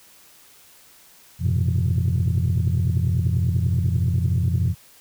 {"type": "tone cluster", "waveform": "sine", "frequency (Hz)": [88.7, 102, 119.1, 129.2, 169.6], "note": ["F2", "G#2", "A#2", "C3", "E3"], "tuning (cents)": [27, -31, 38, -21, 50], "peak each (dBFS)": [-20, -27, -23, -24, -26], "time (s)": [1.39, 4.75], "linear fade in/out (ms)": 50, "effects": ["tanh soft clip ceiling -12 dBFS", "white hiss -51 dBFS RMS until 5 s"]}